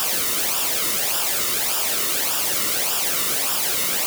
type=noise with flanger; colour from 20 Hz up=white; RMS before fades=-22 dBFS; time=0-4.06 s; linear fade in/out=0 ms; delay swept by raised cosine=0.47 to 1.25 ms; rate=1.7 Hz; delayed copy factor=-0.65; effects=none